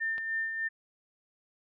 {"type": "tone with tremolo", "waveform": "sine", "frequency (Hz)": 1800, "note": "A6", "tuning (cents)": 39, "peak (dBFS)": -28, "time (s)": [0, 0.69], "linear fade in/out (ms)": 20, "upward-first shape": "sine", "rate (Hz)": 3.3, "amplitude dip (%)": 45}
{"type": "click", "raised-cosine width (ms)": 0.3, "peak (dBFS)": -28, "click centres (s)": 0.181}
{"effects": []}